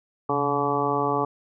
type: harmonic tone with a mistuned harmonic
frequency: 143.2 Hz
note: D3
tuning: 43 cents flat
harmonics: 1 / 2 / 3 / 4 / 5 / 6 / 7 / 8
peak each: -33 / -30 / -27 / -33 / -30 / -28 / -33 / -27 dBFS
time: 0.29-1.25 s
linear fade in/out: 5 ms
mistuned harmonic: 1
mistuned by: -120 cents
effects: none